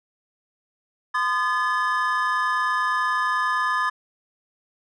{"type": "tone cluster", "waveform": "triangle", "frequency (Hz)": [1025, 1223, 1718], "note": ["C6", "D#6", "A6"], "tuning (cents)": [-36, -30, -42], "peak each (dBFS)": -23, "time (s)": [1.14, 3.9], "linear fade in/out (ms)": 10, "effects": ["resampled to 24000 Hz"]}